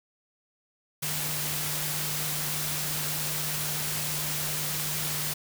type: tone in noise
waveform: sine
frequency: 150.9 Hz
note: D3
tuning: 47 cents sharp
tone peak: -37 dBFS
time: 1.02-5.34 s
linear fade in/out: 10 ms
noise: white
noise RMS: -31 dBFS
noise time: 1.02-5.34 s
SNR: -9 dB
effects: none